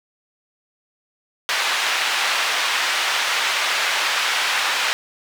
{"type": "band-pass noise", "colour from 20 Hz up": "white", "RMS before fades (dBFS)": -21, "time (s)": [1.49, 4.93], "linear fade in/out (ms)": 0, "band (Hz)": [890, 3100], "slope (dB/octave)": 12, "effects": []}